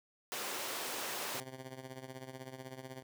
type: high-pass noise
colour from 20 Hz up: pink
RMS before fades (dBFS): -40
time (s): 0.32-1.4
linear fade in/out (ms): 0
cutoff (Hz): 430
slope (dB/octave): 12
type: tone with tremolo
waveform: 10% pulse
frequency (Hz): 130.81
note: C3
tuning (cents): 0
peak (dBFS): -34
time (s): 1.34-3.03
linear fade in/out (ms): 10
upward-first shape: triangle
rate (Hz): 16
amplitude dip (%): 80
effects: none